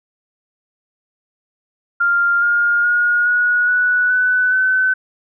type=tone with pitch steps; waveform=sine; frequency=1396.9 / 1416.4 / 1436.2 / 1456.2 / 1476.5 / 1497.2 / 1518.1 Hz; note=F6 / F6 / F6 / F#6 / F#6 / F#6 / F#6; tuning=0 / +24 / +48 / -28 / -4 / +20 / +44 cents; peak=-12 dBFS; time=2-4.94 s; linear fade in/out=10 ms; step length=420 ms; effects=none